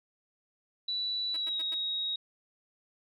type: tone with pitch glide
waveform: sine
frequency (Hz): 3951 to 3786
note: B7 to A#7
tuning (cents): 0 to +26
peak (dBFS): -30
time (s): 0.88-2.16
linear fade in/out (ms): 5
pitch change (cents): -74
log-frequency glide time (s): 1.34-1.6
type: tone bursts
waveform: 5% pulse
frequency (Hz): 324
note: E4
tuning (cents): -30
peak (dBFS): -34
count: 4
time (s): 1.34-1.744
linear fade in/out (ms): 2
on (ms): 26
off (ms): 100
effects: none